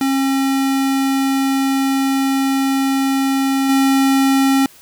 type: tone with level steps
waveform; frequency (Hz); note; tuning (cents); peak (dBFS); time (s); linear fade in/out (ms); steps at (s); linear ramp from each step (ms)
square; 270; C#4; -45; -15 / -12; 0.01-4.66; 2; 3.69; 5
effects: white hiss -45 dBFS RMS until 4.81 s